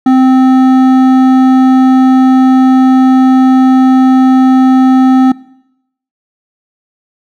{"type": "tone with hard clipping", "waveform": "sine", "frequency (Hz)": 260, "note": "C4", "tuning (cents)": -11, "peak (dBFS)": -5, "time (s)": [0.06, 5.32], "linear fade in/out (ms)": 5, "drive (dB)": 10, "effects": ["noise-tail reverb RT60 0.8 s tail -21 dB re dry"]}